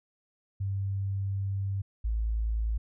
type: tone pair in turn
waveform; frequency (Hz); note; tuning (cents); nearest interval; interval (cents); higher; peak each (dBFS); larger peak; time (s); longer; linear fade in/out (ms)
sine; 98 / 55; G2 / A1; 0 / 0; minor seventh; 1000; first; -28 / -26; second; 0.6-1.82 / 2.04-2.78; first; 10
effects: none